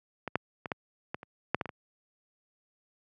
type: clicks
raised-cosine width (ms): 0.5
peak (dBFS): -19 / -11 / -21 / -15 / -18 / -29 / -9 / -15 / -22 / -24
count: 10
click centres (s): 0.277 / 0.356 / 0.658 / 0.718 / 1.145 / 1.231 / 1.546 / 1.612 / 1.657 / 1.692
effects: high-pass 100 Hz 12 dB/octave